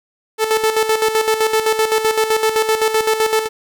sawtooth tone with tremolo, 438.9 Hz, A4, 4 cents flat, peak -8 dBFS, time 0.38-3.49 s, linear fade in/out 50 ms, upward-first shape square, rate 7.8 Hz, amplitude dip 60%, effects none

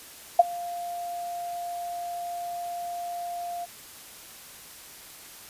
sine tone with ADSR envelope, 698.5 Hz, F5, in tune, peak -8 dBFS, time 0.39-3.66 s, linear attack 6 ms, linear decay 24 ms, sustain -23 dB, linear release 22 ms, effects white hiss -46 dBFS RMS until 5.49 s + resampled to 32000 Hz

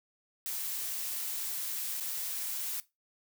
blue noise with dropouts, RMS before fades -36 dBFS, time 0.46-2.8 s, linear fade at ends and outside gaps 0 ms, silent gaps 2-2.007 s, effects noise-tail reverb RT60 0.2 s tail -17 dB re dry

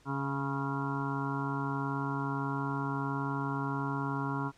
harmonic tone with a mistuned harmonic, 138.59 Hz, C#3, in tune, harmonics 1 / 2 / 3 / 5 / 6 / 7 / 8 / 9 / 10, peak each -35 / -36 / -43 / -48 / -45 / -39 / -41 / -48 / -41 dBFS, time 0.05-4.52 s, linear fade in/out 50 ms, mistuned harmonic 8, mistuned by -33 cents, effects pink hiss -63 dBFS RMS until 4.57 s + low-pass 8000 Hz 12 dB/octave

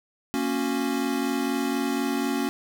square chord, F# major, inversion first, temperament equal with one note detuned, 233.1 / 277.2 / 364.9 Hz, A#3 / C#4 / F#4, 0 / 0 / -24 cents, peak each -30 / -27 / -32 dBFS, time 0.34-2.49 s, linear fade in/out 0 ms, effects 9-bit

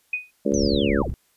sine tone with exponential decay, 2489 Hz, D#7, in tune, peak -19 dBFS, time 0.13-0.31 s, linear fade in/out 5 ms, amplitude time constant 38 ms
harmonic tone, 70.5 Hz, C#2, 30 cents sharp, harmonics 3 / 4 / 5 / 6 / 7 / 8, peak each -24 / -25 / -26 / -27 / -27 / -28 dBFS, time 0.45-1.03 s, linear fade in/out 10 ms
pink low-pass noise, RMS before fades -29 dBFS, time 0.52-1.14 s, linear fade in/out 0 ms, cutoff 130 Hz, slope 12 dB/octave
sine linear sweep, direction down, 6272 to 92.1 Hz, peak -28 dBFS, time 0.54-1.1 s, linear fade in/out 0 ms
effects white hiss -64 dBFS RMS until 1.36 s + resampled to 32000 Hz

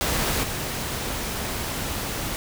pink noise with level steps, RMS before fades -24 / -29 dBFS, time 0.01-2.36 s, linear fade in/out 0 ms, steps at 0.43 s, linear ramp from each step 5 ms, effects none

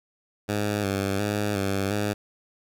10% pulse tone with vibrato, 100.8 Hz, G2, 49 cents sharp, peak -16 dBFS, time 0.48-2.14 s, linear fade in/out 20 ms, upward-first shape square, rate 1.4 Hz, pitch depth 49 cents each way, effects none

